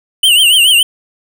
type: tone with vibrato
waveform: square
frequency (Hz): 2960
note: F#7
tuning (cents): 0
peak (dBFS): -6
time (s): 0.23-0.83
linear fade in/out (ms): 5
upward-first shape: triangle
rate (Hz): 7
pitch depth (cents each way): 150
effects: none

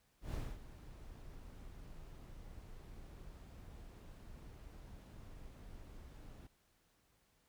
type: noise with ADSR envelope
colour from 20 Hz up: brown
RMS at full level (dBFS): -39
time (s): 0.21-6.47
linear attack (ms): 130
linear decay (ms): 240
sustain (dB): -14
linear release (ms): 4
effects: pink hiss -75 dBFS RMS until 7.48 s

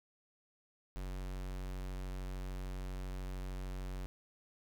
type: tone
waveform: square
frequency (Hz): 46.53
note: F#1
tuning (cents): +10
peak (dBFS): -40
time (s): 0.96-4.06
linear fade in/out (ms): 0
effects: none

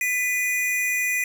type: tone pair together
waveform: square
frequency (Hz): 1999 / 2456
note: B6 / D#7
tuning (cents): +20 / -23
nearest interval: major third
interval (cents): 357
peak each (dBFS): -25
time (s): 0.01-1.24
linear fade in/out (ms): 2
effects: none

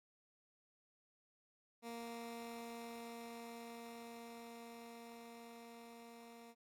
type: tone with level ramp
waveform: 15% pulse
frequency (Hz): 233.1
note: A#3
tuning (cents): 0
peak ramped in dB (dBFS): -39 to -49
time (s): 1.82-6.55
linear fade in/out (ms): 50
effects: AAC 64 kbps

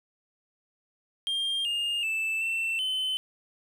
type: tone with pitch steps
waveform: triangle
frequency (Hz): 3202 / 2827 / 2640 / 2683 / 3049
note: G7 / F7 / E7 / E7 / G7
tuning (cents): +36 / +20 / +2 / +30 / -49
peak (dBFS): -25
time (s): 1.27-3.17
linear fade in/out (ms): 0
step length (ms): 380
effects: none

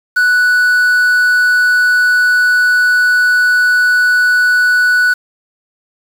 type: tone with quantisation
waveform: triangle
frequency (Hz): 1480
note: F#6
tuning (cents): 0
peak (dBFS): -6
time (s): 0.16-5.14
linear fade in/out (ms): 10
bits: 5
effects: none

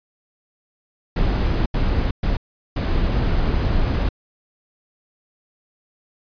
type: noise bursts at uneven times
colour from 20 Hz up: brown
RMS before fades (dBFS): -19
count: 4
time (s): 1.16-1.66 / 1.74-2.11 / 2.23-2.37 / 2.76-4.09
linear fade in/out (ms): 5
effects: resampled to 11025 Hz

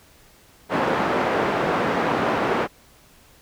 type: band-pass noise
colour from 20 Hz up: pink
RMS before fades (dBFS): -22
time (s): 0.69-2.68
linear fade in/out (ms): 50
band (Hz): 260 to 1500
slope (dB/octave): 12
effects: pink hiss -53 dBFS RMS until 3.41 s

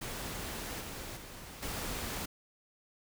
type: noise with level steps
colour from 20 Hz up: pink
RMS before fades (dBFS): -40 / -43 / -48 / -38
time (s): 0.01-2.26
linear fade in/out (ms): 10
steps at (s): 0.8 / 1.16 / 1.62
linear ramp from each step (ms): 10
effects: none

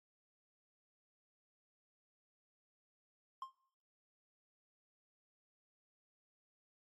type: tone with exponential decay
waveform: triangle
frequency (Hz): 1059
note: C6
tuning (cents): +21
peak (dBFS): -37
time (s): 3.42-3.55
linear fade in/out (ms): 2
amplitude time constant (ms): 27
effects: noise-tail reverb RT60 0.7 s tail -22 dB re dry + AAC 32 kbps

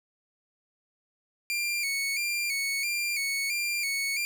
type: tone with vibrato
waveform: sawtooth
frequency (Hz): 2298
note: D7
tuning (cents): -38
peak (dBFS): -24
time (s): 1.5-4.25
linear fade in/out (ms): 0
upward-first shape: square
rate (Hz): 1.5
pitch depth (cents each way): 64
effects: none

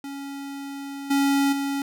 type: tone with level steps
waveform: square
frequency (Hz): 278.4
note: C#4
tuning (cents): +8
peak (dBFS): -33 / -19 / -25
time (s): 0.04-1.82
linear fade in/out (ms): 2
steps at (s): 1.1 / 1.52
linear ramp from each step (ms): 10
effects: none

